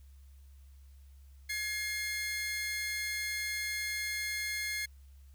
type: tone pair together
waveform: sawtooth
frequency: 1686 / 2130 Hz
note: G#6 / C7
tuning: +26 / +30 cents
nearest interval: major third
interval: 404 cents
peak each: -37 / -31 dBFS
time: 1.49-4.86 s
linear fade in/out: 10 ms
effects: added 68 Hz sine -52 dBFS peak until 5.34 s + white hiss -71 dBFS RMS until 5.34 s